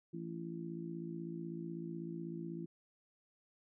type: harmonic tone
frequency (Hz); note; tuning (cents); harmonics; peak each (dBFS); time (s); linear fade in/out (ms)
56.1; A1; +34; 3 / 4 / 5 / 6; -44 / -50 / -50 / -45; 0.13-2.66; 10
effects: none